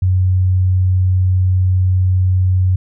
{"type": "tone", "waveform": "sine", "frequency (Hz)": 92.5, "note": "F#2", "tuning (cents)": 0, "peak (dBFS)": -10, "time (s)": [0.02, 2.76], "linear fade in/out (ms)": 5, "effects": []}